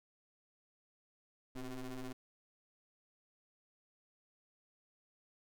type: ring-modulated tone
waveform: 35% pulse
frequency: 126.5 Hz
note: B2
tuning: 42 cents sharp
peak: -37 dBFS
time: 1.55-2.13 s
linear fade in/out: 10 ms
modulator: 134 Hz
effects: none